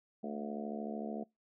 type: harmonic tone with a mistuned harmonic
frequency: 73.42 Hz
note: D2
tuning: in tune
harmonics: 3 / 4 / 5 / 6 / 7 / 8 / 9 / 10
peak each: -40 / -48 / -47 / -46 / -50 / -51 / -46 / -49 dBFS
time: 0.23-1.24 s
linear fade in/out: 10 ms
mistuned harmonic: 10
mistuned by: -34 cents
effects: noise-tail reverb RT60 0.2 s tail -25 dB re dry